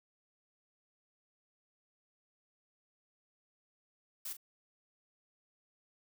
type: noise with echo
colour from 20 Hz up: blue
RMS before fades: -41 dBFS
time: 4.25-4.33 s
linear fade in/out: 5 ms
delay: 39 ms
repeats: 1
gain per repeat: -10 dB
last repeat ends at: 4.369 s
effects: none